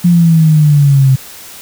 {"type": "exponential sweep", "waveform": "sine", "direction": "down", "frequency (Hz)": [176.8, 130.81], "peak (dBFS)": -4, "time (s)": [0.04, 1.16], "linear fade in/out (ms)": 10, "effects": ["white hiss -32 dBFS RMS until 1.61 s"]}